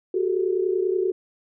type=tone cluster; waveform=sine; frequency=368.1 / 398.5 / 442.2 Hz; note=F#4 / G4 / A4; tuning=-9 / +28 / +9 cents; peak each=-22 / -26 / -28 dBFS; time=0.14-1.12 s; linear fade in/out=5 ms; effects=none